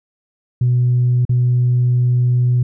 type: tone with dropouts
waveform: sine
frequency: 123.47 Hz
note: B2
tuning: in tune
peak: -10 dBFS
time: 0.61-2.63 s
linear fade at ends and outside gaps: 5 ms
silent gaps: 1.252-1.293 s
effects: tanh soft clip ceiling -8 dBFS